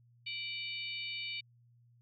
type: harmonic tone with a mistuned harmonic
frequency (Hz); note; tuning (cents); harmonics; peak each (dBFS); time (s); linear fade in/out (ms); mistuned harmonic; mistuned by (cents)
740; F#5; 0; 3 / 4 / 5 / 6; -41 / -43 / -45 / -47; 0.26-1.41; 10; 3; +87
effects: added 119 Hz sine -62 dBFS peak until 2.01 s